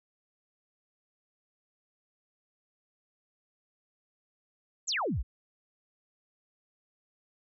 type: exponential sweep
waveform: sine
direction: down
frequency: 8080 to 41.49 Hz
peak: -28 dBFS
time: 4.87-5.23 s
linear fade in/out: 20 ms
effects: none